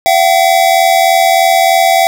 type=tone pair together; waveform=square; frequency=679 / 762.2 Hz; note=F5 / G5; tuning=-49 / -49 cents; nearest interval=major second; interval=200 cents; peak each=-10 dBFS; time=0.06-2.07 s; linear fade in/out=0 ms; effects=none